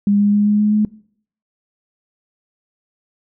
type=tone with pitch steps; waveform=sine; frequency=202.9 / 204.7 / 206.4 / 208.2 / 210.1 / 211.9 Hz; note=G#3 / G#3 / G#3 / G#3 / G#3 / G#3; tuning=-40 / -25 / -10 / +5 / +20 / +35 cents; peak=-11 dBFS; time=0.07-0.85 s; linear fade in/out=2 ms; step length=130 ms; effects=noise-tail reverb RT60 0.6 s tail -22 dB re dry